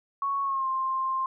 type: tone with pitch glide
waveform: sine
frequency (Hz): 1108.7 to 1054.4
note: C#6 to C6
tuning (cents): 0 to +13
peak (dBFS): -25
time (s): 0.22-1.26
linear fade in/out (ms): 2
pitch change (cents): -87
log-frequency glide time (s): 0.43-0.67
effects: none